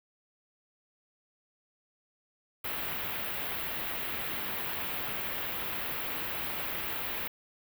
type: band-stop noise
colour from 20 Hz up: white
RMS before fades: -35 dBFS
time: 2.64-7.28 s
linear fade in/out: 5 ms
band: 3200 to 15000 Hz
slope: 24 dB/octave
effects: none